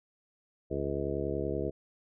harmonic tone, 70.4 Hz, C#2, 27 cents sharp, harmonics 1 / 2 / 3 / 4 / 5 / 6 / 7 / 9, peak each -39 / -39 / -43 / -40 / -36 / -36 / -38 / -40 dBFS, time 0.7-1.71 s, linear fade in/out 20 ms, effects none

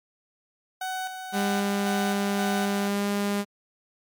30% pulse tone with tremolo, 749 Hz, F#5, 21 cents sharp, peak -26 dBFS, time 0.81-2.88 s, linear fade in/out 5 ms, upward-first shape square, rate 1.9 Hz, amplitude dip 50%
sawtooth tone with pitch glide, 200.7 to 202.6 Hz, G3 to G#3, +41 to -43 cents, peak -20 dBFS, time 1.32-3.45 s, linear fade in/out 50 ms, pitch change +16 cents, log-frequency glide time 2.8-3.09 s
effects MP3 96 kbps

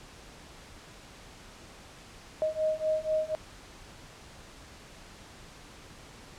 sine beating tone pair, 623 / 627.1 Hz, D#5 / D#5, +2 / +13 cents, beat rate 4.1 Hz, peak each -30 / -29 dBFS, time 2.42-3.35 s, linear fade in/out 0 ms, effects pink hiss -50 dBFS RMS until 6.38 s + low-pass 8000 Hz 12 dB/octave

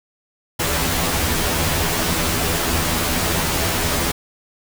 pink noise with comb filter, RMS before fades -20 dBFS, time 0.59-4.12 s, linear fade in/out 10 ms, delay 12 ms, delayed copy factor +0.85, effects none

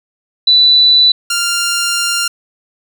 sine / 10% pulse tone pair in turn, 3974 / 1394.1 Hz, B7 / F6, +10 / -3 cents, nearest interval octave + tritone, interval 1813 cents, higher first, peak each -5 / -5 dBFS, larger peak neither, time 0.47-1.12 / 1.3-2.28 s, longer second, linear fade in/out 5 ms, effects none

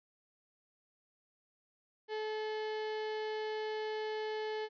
35% pulse tone, 431.6 Hz, A4, 33 cents flat, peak -34 dBFS, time 2.08-4.69 s, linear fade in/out 50 ms, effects resampled to 11025 Hz

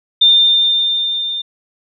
sine tone with level ramp, 3606 Hz, A7, 42 cents sharp, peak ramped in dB -5 to -19 dBFS, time 0.21-1.42 s, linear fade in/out 10 ms, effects none

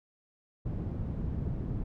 white low-pass noise, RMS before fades -34 dBFS, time 0.65-1.84 s, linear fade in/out 10 ms, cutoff 150 Hz, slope 12 dB/octave, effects none

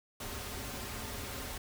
pink noise with comb filter, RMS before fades -41 dBFS, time 0.2-1.58 s, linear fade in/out 5 ms, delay 6.1 ms, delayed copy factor -0.6, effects none

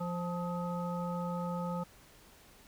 harmonic tone with a mistuned harmonic, 174.61 Hz, F3, in tune, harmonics 1 / 3 / 5 / 7, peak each -35 / -40 / -42 / -43 dBFS, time 0-1.84 s, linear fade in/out 10 ms, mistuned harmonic 7, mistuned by +56 cents, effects pink hiss -59 dBFS RMS until 2.67 s

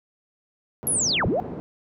pink band-pass noise, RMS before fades -34 dBFS, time 0.83-1.6 s, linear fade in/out 0 ms, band 140 to 490 Hz, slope 12 dB/octave
sine linear two-way sweep, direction down then up, 11430 to 58.3 to 774 Hz, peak -20 dBFS, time 0.87-1.4 s, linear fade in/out 0 ms, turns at 1.26 s
effects none

